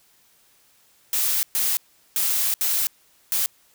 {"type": "noise bursts at uneven times", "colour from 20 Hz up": "blue", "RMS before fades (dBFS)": -22, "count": 5, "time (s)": [[1.13, 1.43], [1.55, 1.77], [2.16, 2.54], [2.61, 2.87], [3.32, 3.46]], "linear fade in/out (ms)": 0, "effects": ["white hiss -59 dBFS RMS until 3.74 s"]}